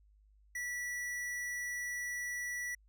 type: tone with hard clipping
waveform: sine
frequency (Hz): 1950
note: B6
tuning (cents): -23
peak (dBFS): -38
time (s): 0.55-2.75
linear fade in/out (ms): 5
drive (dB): 15
effects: added 51 Hz sine -62 dBFS peak until 2.88 s